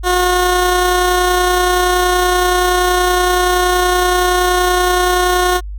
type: tone with amplitude modulation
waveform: 15% pulse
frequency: 360.9 Hz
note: F#4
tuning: 43 cents flat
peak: -4 dBFS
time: 0.03-5.61 s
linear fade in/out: 50 ms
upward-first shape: sine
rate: 30.6 Hz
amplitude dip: 25%
effects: added 50 Hz sine -23 dBFS peak until 5.78 s